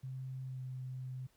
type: tone with pitch glide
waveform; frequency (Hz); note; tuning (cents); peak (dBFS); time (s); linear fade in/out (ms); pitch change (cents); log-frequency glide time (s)
sine; 130.81 to 128.86; C3 to C3; 0 to -26; -40; 0.03-1.27; 10; -26; 0.43-0.62
effects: pink hiss -72 dBFS RMS until 1.36 s